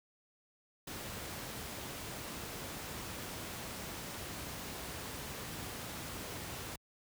pink noise, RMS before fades -43 dBFS, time 0.87-6.76 s, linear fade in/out 5 ms, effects high-pass 60 Hz 12 dB/octave

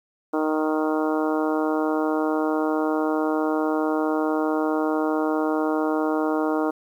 harmonic tone, 155.4 Hz, D#3, 2 cents flat, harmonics 2 / 3 / 4 / 5 / 6 / 7 / 8 / 9, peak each -23 / -27 / -29 / -31 / -33 / -34 / -35 / -36 dBFS, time 0.33-6.71 s, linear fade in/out 10 ms, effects 9-bit

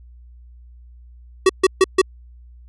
square tone bursts, 378.4 Hz, F#4, 39 cents sharp, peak -10 dBFS, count 4, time 1.46-2.016 s, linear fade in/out 5 ms, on 34 ms, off 140 ms, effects added 60 Hz sine -41 dBFS peak until 2.68 s + resampled to 24000 Hz

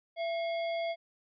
harmonic tone with a mistuned harmonic, 670 Hz, E5, 28 cents sharp, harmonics 1 / 3 / 5 / 7, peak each -31 / -41 / -46 / -52 dBFS, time 0.16-0.96 s, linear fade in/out 50 ms, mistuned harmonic 3, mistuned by +120 cents, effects none

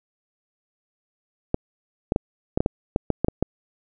clicks, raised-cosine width 2 ms, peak -6 dBFS, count 11, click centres 1.544 / 2.121 / 2.161 / 2.575 / 2.605 / 2.661 / 2.961 / 3.103 / 3.246 / 3.284 / 3.426 s, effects none

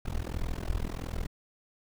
brown noise with amplitude modulation, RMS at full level -29 dBFS, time 0.05-1.27 s, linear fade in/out 10 ms, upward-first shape sine, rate 41.6 Hz, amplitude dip 100%, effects none

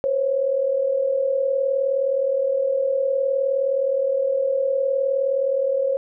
sine tone pair together, 504.6 / 544 Hz, B4 / C#5, +37 / -33 cents, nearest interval minor second, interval 130 cents, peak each -25 / -19 dBFS, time 0.04-5.97 s, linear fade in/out 0 ms, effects none

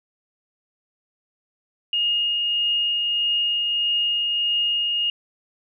sine tone with tremolo, 2851 Hz, F7, 35 cents sharp, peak -18 dBFS, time 1.93-5.1 s, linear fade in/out 2 ms, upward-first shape triangle, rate 1.6 Hz, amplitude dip 25%, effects none

